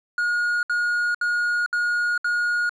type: tone bursts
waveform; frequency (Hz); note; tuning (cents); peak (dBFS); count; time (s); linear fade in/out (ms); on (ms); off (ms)
triangle; 1438; F#6; -50; -18; 5; 0.18-2.694; 2; 450; 66
effects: resampled to 22050 Hz